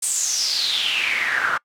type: noise with band-pass filter sweep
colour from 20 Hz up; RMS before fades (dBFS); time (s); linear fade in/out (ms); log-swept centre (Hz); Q
pink; -22; 0.02-1.58; 10; 8700 to 1300; 6.7
effects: noise-tail reverb RT60 0.1 s tail -25 dB re dry